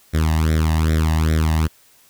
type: tone with flanger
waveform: sawtooth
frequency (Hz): 79.1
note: D#2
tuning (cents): +29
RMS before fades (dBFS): -17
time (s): 0.13-1.68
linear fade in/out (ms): 20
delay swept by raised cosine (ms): 0.53 to 1.09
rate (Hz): 2.5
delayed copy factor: +1
effects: white hiss -53 dBFS RMS until 2.09 s